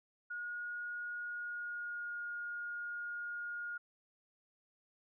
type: tone with pitch glide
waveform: sine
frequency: 1441 to 1426.9 Hz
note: F#6 to F6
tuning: -46 to +37 cents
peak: -39 dBFS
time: 0.3-3.78 s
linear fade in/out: 10 ms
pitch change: -17 cents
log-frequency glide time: 1.2-2.19 s
effects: none